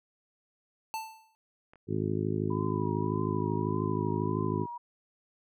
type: tone with exponential decay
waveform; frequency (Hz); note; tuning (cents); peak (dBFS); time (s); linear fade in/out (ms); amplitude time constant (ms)
square; 885; A5; +10; -31; 0.94-1.35; 0; 89
type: clicks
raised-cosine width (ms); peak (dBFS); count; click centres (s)
0.5; -38 / -41; 2; 1.735 / 1.757
type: harmonic tone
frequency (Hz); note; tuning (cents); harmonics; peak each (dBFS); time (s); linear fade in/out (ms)
52.8; G#1; +29; 2 / 3 / 4 / 5 / 6 / 7 / 8; -34 / -34 / -37 / -36 / -37 / -34 / -39; 1.87-4.67; 50
type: tone with vibrato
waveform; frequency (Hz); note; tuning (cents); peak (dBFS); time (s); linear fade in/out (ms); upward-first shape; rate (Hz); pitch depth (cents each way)
sine; 987.8; B5; 0; -37; 2.5-4.78; 10; triangle; 1.7; 71
effects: none